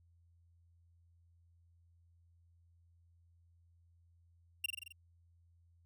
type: tone with echo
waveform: 45% pulse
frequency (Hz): 2775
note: F7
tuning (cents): -12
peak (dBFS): -32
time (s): 4.64-4.66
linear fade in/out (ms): 5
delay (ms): 44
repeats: 6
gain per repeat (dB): -3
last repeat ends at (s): 4.924
effects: added 85 Hz sine -65 dBFS peak until 5.85 s